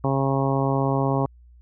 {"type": "harmonic tone", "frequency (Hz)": 136.1, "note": "C#3", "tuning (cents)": -31, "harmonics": [1, 2, 3, 4, 5, 6, 7, 8], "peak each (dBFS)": [-23, -26, -28, -29, -30, -31, -31, -32], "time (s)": [0.04, 1.26], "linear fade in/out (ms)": 2, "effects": ["added 60 Hz sine -47 dBFS peak until 1.61 s"]}